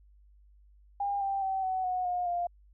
sine tone with pitch steps, 804 / 785.6 / 767.7 / 750.2 / 733 / 716.3 / 699.9 Hz, G5 / G5 / G5 / F#5 / F#5 / F5 / F5, +44 / +4 / -36 / +24 / -16 / +44 / +4 cents, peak -28 dBFS, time 1-2.47 s, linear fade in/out 5 ms, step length 210 ms, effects added 50 Hz sine -56 dBFS peak until 2.73 s

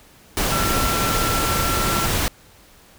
sine tone in noise, 1351 Hz, E6, 42 cents sharp, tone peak -24 dBFS, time 0.52-2.06 s, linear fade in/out 0 ms, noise pink, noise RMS -21 dBFS, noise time 0.37-2.28 s, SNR -6 dB, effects pink hiss -50 dBFS RMS until 2.98 s

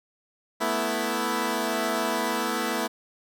10% pulse chord, A suspended second, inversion none, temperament equal, 220 / 246.9 / 329.6 Hz, A3 / B3 / E4, 0 / 0 / 0 cents, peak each -21 dBFS, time 0.6-2.88 s, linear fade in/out 20 ms, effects none

